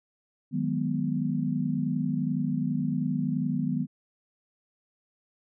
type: chord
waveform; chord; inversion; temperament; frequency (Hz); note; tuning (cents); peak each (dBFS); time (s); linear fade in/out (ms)
sine; G# minor seventh; second; equal; 155.56 / 185 / 207.7 / 246.9; D#3 / F#3 / G#3 / B3; 0 / 0 / 0 / 0; -30 / -32 / -33 / -29; 0.51-3.87; 50
effects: none